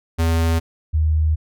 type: tone pair in turn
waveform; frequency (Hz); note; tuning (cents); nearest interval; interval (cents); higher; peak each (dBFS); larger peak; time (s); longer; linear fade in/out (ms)
square / sine; 82.41 / 78.03; E2 / D#2; 0 / +6; minor second; 94; first; -16 / -14; second; 0.18-0.6 / 0.93-1.36; second; 20
effects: none